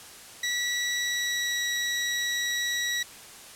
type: tone with pitch glide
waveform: 20% pulse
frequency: 1945 to 1928.2 Hz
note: B6 to B6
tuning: -27 to -42 cents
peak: -21 dBFS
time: 0.43-3.03 s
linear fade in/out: 5 ms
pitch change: -15 cents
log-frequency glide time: 0.96-1.63 s
effects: white hiss -46 dBFS RMS until 3.55 s + low-pass 11000 Hz 12 dB/octave